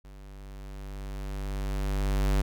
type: tone with level ramp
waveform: square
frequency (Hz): 49.07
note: G1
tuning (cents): +2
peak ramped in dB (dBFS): -46 to -22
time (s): 0.04-2.42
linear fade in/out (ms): 10
effects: none